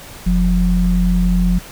sine tone pair together, 44.63 / 178.4 Hz, F1 / F3, +38 / +37 cents, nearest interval 2 octaves, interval 2399 cents, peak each -14 dBFS, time 0.26-1.59 s, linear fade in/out 10 ms, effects pink hiss -36 dBFS RMS until 1.71 s

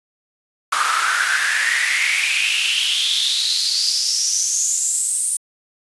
pink noise with high-pass filter sweep, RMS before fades -19 dBFS, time 0.72-5.37 s, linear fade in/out 5 ms, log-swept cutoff 1200 to 9200 Hz, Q 7.1, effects resampled to 24000 Hz

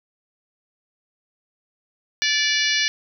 harmonic tone with a mistuned harmonic, 581 Hz, D5, 19 cents flat, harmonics 3 / 4 / 5 / 6 / 7 / 8 / 9 / 10, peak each -24 / -25 / -26 / -27 / -27 / -28 / -29 / -29 dBFS, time 2.22-2.88 s, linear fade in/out 0 ms, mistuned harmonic 7, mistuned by +33 cents, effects none

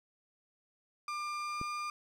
35% pulse tone with pitch glide, 1195 to 1201.9 Hz, D6 to D6, +30 to +40 cents, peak -34 dBFS, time 1.08-1.9 s, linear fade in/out 2 ms, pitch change +10 cents, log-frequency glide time 1.4-1.64 s
click, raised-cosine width 3 ms, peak -28 dBFS, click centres 1.614 s
effects low-pass 7000 Hz 12 dB/octave + 11-bit

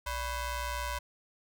sawtooth ring-modulated tone, 523.3 Hz, C5, in tune, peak -26 dBFS, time 0.06-0.99 s, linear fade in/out 10 ms, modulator 463 Hz, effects none

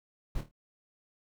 brown noise with echo, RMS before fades -31 dBFS, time 0.35-0.41 s, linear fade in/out 5 ms, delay 26 ms, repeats 4, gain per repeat -8 dB, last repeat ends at 0.514 s, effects none

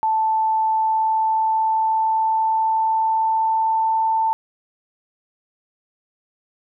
sine tone with pitch glide, 880 to 889.7 Hz, A5 to A5, 0 to +19 cents, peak -16 dBFS, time 0.03-4.33 s, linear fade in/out 0 ms, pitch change +19 cents, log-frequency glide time 0.67-4.1 s, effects none

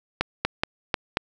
clicks, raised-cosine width 0.3 ms, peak -5 dBFS, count 5, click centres 0.21 / 0.45 / 0.635 / 0.942 / 1.171 s, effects none

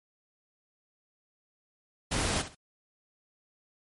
pink noise with echo, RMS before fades -29 dBFS, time 2.11-2.42 s, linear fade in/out 10 ms, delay 65 ms, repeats 2, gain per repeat -12 dB, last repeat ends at 2.55 s, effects MP3 48 kbps

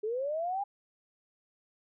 sine linear sweep, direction up, 412.2 to 818 Hz, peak -30 dBFS, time 0.03-0.64 s, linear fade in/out 10 ms, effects none

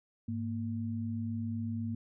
sine tone pair together, 103.02 / 231 Hz, G#2 / A#3, -13 / -16 cents, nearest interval octave + major second, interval 1397 cents, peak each -36 / -35 dBFS, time 0.28-1.95 s, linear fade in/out 5 ms, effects none

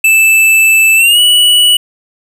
square tone with pitch glide, 2637 to 2943 Hz, E7 to F#7, 0 to -10 cents, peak -5 dBFS, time 0.04-1.77 s, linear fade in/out 5 ms, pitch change +190 cents, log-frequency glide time 0.96-1.2 s, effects none

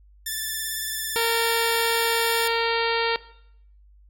5% pulse tone with vibrato, 1760 Hz, A6, in tune, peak -17 dBFS, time 0.26-2.48 s, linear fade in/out 5 ms, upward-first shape triangle, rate 18 Hz, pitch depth 36 cents each way
harmonic tone, 460.3 Hz, A#4, 22 cents flat, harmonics 1 / 2 / 3 / 4 / 5 / 6 / 7 / 8 / 9 / 10, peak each -25 / -28 / -30 / -31 / -32 / -33 / -33 / -34 / -35 / -35 dBFS, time 1.16-3.16 s, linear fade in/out 0 ms
effects noise-tail reverb RT60 0.7 s tail -17 dB re dry + added 50 Hz sine -50 dBFS peak until 4.09 s

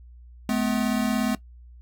square tone pair together, 214.6 / 251.7 Hz, A3 / B3, -43 / +33 cents, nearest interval minor third, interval 276 cents, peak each -25 / -26 dBFS, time 0.49-1.35 s, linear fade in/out 2 ms, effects noise-tail reverb RT60 0.1 s tail -18 dB re dry + added 60 Hz sine -44 dBFS peak until 1.81 s

